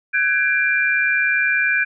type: tone cluster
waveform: sine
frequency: 1515 / 1655 / 2372 Hz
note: F#6 / G#6 / D7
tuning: +40 / -6 / +17 cents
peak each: -20 / -20 / -19 dBFS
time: 0.13-1.85 s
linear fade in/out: 20 ms
effects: none